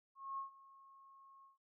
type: tone with ADSR envelope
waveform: sine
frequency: 1087 Hz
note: C#6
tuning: 34 cents flat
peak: -39 dBFS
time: 0.15-1.58 s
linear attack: 230 ms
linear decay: 120 ms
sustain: -20 dB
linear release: 140 ms
effects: none